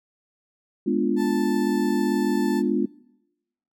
sine chord, G# diminished seventh, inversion none, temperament equal with one note detuned, 208.7 / 246.9 / 293.7 / 349.2 Hz, G#3 / B3 / D4 / F4, +9 / 0 / 0 / 0 cents, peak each -25 dBFS, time 0.86-2.86 s, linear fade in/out 10 ms
30% pulse tone, 880 Hz, A5, in tune, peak -29 dBFS, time 1.16-2.63 s, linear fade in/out 50 ms
effects noise-tail reverb RT60 0.9 s tail -22 dB re dry

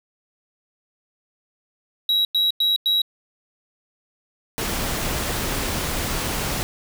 triangle tone bursts, 3868 Hz, B7, 37 cents flat, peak -15 dBFS, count 4, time 2.09-3.018 s, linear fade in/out 2 ms, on 160 ms, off 96 ms
pink noise, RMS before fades -25 dBFS, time 4.58-6.63 s, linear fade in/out 0 ms
effects none

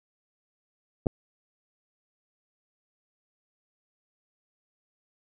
clicks, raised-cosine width 2 ms, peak -27 / -9 dBFS, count 2, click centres 1.06 / 1.068 s, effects none

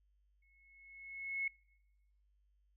sine tone with exponential growth, 2186 Hz, C#7, 25 cents flat, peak -33 dBFS, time 0.42-1.48 s, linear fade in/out 5 ms, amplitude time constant 230 ms, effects noise-tail reverb RT60 1.0 s tail -25 dB re dry + added 50 Hz sine -70 dBFS peak until 2.76 s

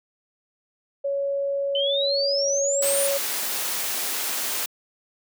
sine tone, 558 Hz, C#5, 11 cents sharp, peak -22 dBFS, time 1.04-3.18 s, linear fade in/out 10 ms
sine exponential sweep, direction up, 3016 to 9760 Hz, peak -23 dBFS, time 1.75-3.07 s, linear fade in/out 2 ms
white noise, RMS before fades -27 dBFS, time 2.82-4.66 s, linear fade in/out 5 ms
effects high-pass 300 Hz 12 dB/octave

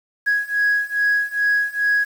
sine beating tone pair, 1661.2 / 1663.6 Hz, G#6 / G#6, 0 / +2 cents, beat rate 2.4 Hz, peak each -19 / -18 dBFS, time 0.26-2.05 s, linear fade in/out 20 ms, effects tanh soft clip ceiling -12 dBFS + 7-bit

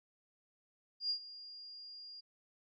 sine tone with ADSR envelope, 4822 Hz, D8, 45 cents sharp, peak -31 dBFS, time 1-2.21 s, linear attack 100 ms, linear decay 87 ms, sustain -17 dB, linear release 15 ms, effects none

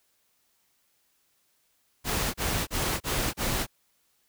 pink noise bursts, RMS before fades -28 dBFS, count 5, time 2.04-3.668 s, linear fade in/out 50 ms, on 300 ms, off 32 ms, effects white hiss -70 dBFS RMS until 4.28 s

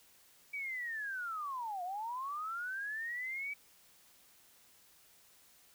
sine linear two-way sweep, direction down then up, 2304 to 695 to 2304 Hz, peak -37 dBFS, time 0.53-3.54 s, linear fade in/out 10 ms, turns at 1.83 s, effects white hiss -64 dBFS RMS until 5.74 s

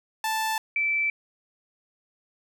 sawtooth / sine tone pair in turn, 880 / 2324 Hz, A5 / D7, 0 / -19 cents, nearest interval octave + perfect fourth, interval 1681 cents, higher second, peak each -21 / -22 dBFS, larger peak first, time 0.24-0.58 / 0.76-1.1 s, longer neither, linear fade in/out 2 ms, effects none

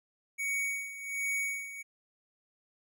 square tone with tremolo, 2241 Hz, C#7, 18 cents sharp, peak -30 dBFS, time 0.38-1.83 s, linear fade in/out 20 ms, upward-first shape sine, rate 1.3 Hz, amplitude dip 75%, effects none

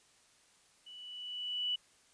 sine tone with level ramp, 2960 Hz, F#7, in tune, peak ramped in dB -49 to -30 dBFS, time 0.86-1.76 s, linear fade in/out 10 ms, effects white hiss -66 dBFS RMS until 2.13 s + resampled to 22050 Hz

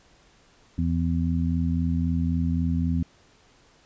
harmonic tone, 83.8 Hz, E2, 29 cents sharp, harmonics 1 / 2 / 3, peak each -25 / -26 / -27 dBFS, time 0.78-3.03 s, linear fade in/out 5 ms, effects pink hiss -58 dBFS RMS until 3.85 s + resampled to 16000 Hz

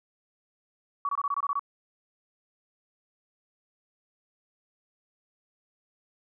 sine tone bursts, 1131 Hz, C#6, 34 cents sharp, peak -25 dBFS, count 9, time 1.05-1.594 s, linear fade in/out 2 ms, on 40 ms, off 23 ms, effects none

